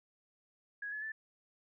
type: tone with pitch steps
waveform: sine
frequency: 1661.2 / 1708.9 / 1757.9 Hz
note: G#6 / G#6 / A6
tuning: 0 / +49 / -2 cents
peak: -38 dBFS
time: 0.82-1.12 s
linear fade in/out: 5 ms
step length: 100 ms
effects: none